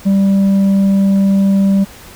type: tone with tanh clipping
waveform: sine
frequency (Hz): 195.9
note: G3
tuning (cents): -1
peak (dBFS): -9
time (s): 0.05-1.85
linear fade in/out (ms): 20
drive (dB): 4
effects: pink hiss -37 dBFS RMS until 2.15 s